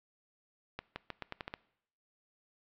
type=accelerating click train; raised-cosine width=0.3 ms; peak=-22 dBFS; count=8; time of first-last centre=0.79-1.539 s; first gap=170 ms; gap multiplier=0.84; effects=noise-tail reverb RT60 0.7 s tail -21 dB re dry + low-pass 4000 Hz 12 dB/octave